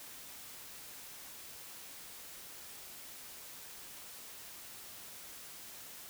silence, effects white hiss -50 dBFS RMS until 6.09 s

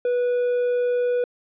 triangle tone, 490 Hz, B4, 14 cents flat, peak -17 dBFS, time 0.05-1.24 s, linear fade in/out 2 ms, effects resampled to 8000 Hz

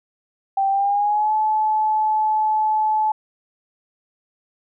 sine tone with pitch glide, 782 to 862.7 Hz, G5 to A5, -4 to -34 cents, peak -16 dBFS, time 0.57-3.12 s, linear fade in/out 5 ms, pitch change +170 cents, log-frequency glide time 0.7-1.33 s, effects none

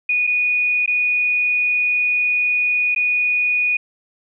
sine tone with dropouts, 2466 Hz, D#7, 16 cents flat, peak -15 dBFS, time 0.09-3.77 s, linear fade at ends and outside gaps 5 ms, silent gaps 0.269-0.273 / 0.861-0.876 / 2.948-2.961 s, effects none

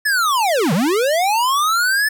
square linear two-way sweep, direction down then up, 1760 to 145.3 to 1760 Hz, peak -15 dBFS, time 0.05-2.09 s, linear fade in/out 10 ms, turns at 0.73 s, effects none

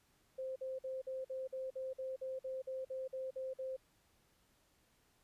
sine tone bursts, 523.3 Hz, C5, in tune, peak -39 dBFS, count 15, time 0.38-3.766 s, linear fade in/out 10 ms, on 180 ms, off 49 ms, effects pink hiss -73 dBFS RMS until 5.23 s + resampled to 32000 Hz

